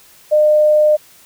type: tone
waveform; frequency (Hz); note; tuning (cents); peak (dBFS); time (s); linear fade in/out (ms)
sine; 606; D#5; -46; -8; 0.31-0.97; 20
effects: white hiss -46 dBFS RMS until 1.25 s